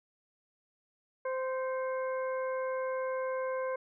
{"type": "harmonic tone with a mistuned harmonic", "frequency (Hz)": 520, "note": "C5", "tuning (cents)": -11, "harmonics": [1, 2, 3, 4], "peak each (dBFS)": [-32, -39, -44, -49], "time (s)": [1.25, 3.76], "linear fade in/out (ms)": 5, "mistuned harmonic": 4, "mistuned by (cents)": 55, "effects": []}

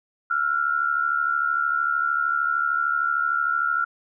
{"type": "tone pair together", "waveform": "sine", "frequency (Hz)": [1348, 1421.2], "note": ["E6", "F6"], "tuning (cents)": [38, 30], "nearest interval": "minor second", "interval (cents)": 92, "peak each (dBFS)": -23, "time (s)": [0.3, 3.85], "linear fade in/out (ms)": 10, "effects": []}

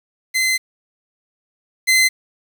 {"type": "tone pair in turn", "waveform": "sawtooth", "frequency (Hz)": [2058, 2058], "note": ["C7", "C7"], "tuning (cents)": [-29, -29], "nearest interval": "unison", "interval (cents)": 0, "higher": "neither", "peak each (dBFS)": [-12, -8], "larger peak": "second", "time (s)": [[0.34, 0.58], [1.87, 2.09]], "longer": "first", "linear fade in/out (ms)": 20, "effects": ["7-bit"]}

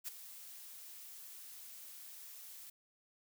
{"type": "noise with ADSR envelope", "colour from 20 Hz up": "blue", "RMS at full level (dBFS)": -40, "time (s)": [0.04, 2.7], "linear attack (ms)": 37, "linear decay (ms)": 14, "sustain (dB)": -12, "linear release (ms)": 6, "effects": []}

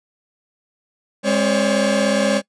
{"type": "tone cluster", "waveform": "45% pulse", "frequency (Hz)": [206, 267.5, 531, 568], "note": ["G#3", "C4", "C5", "C#5"], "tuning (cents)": [-14, 38, 25, 42], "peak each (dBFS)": [-20, -25, -22, -19], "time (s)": [1.23, 2.42], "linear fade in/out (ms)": 50, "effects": ["noise-tail reverb RT60 0.1 s tail -22 dB re dry", "resampled to 22050 Hz"]}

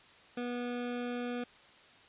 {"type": "tone", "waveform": "25% pulse", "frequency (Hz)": 243.5, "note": "B3", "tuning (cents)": -24, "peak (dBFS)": -31, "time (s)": [0.37, 1.44], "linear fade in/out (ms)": 5, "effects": ["white hiss -58 dBFS RMS until 2.08 s", "resampled to 8000 Hz"]}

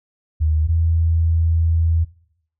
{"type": "tone pair in turn", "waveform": "sine", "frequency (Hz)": [77.78, 82.24], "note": ["D#2", "E2"], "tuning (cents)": [0, -4], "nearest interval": "minor second", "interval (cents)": 96, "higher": "second", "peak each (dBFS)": -14, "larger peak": "neither", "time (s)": [[0.4, 0.68], [0.68, 2.05]], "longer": "second", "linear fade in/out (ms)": 20, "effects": ["noise-tail reverb RT60 0.7 s tail -21 dB re dry"]}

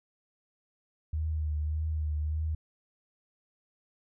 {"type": "tone with vibrato", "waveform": "sine", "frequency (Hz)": 77, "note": "D#2", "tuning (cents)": -17, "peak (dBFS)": -28, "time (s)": [1.13, 2.55], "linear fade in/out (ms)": 5, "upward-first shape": "triangle", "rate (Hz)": 1.7, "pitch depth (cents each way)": 46, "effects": []}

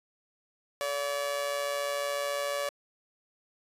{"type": "tone with amplitude modulation", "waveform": "sawtooth", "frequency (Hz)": 572, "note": "D5", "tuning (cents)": -46, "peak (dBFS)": -23, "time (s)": [0.81, 2.69], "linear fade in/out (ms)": 0, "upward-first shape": "sine", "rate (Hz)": 134, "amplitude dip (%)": 60, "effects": ["resampled to 32000 Hz"]}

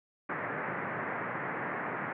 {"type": "band-pass noise", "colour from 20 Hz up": "white", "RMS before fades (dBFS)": -36, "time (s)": [0.29, 2.13], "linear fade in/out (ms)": 5, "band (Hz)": [110, 2000], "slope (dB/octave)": 48, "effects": []}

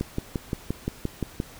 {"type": "click train", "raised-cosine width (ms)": 3, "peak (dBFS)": -13, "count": 9, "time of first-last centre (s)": [0.01, 1.401], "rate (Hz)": 5.75, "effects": ["pink hiss -47 dBFS RMS until 1.59 s"]}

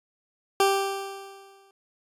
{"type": "tone with exponential decay", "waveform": "20% pulse", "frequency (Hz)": 392, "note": "G4", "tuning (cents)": 0, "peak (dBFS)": -12, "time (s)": [0.6, 1.71], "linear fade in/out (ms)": 2, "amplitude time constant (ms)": 240, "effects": ["resampled to 32000 Hz"]}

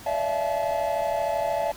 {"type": "tone cluster", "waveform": "triangle", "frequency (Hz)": [574, 651, 684, 863], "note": ["D5", "E5", "F5", "A5"], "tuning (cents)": [-40, -22, -36, -34], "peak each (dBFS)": -27, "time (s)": [0.06, 1.72], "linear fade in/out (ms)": 5, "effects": ["pink hiss -44 dBFS RMS until 1.76 s"]}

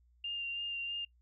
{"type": "tone with vibrato", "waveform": "sine", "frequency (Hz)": 2794, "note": "F7", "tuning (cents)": 0, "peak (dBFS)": -35, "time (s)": [0.24, 1.05], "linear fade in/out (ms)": 5, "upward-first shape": "sine", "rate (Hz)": 3.1, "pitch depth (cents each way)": 16, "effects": ["noise-tail reverb RT60 0.1 s tail -23 dB re dry", "added 60 Hz sine -64 dBFS peak until 1.21 s"]}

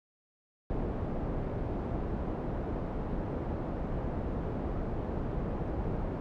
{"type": "low-pass noise", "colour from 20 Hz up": "pink", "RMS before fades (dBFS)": -34, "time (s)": [0.7, 6.2], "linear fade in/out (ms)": 0, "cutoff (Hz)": 660, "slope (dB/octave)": 12, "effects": []}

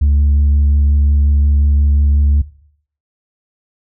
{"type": "tone with vibrato", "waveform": "sine", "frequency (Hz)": 72, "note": "D2", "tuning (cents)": -34, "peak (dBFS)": -6, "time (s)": [0.01, 2.42], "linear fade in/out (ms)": 10, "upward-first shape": "sine", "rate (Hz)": 5.6, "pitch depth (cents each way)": 13, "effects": ["noise-tail reverb RT60 0.6 s tail -19 dB re dry", "tanh soft clip ceiling -7 dBFS"]}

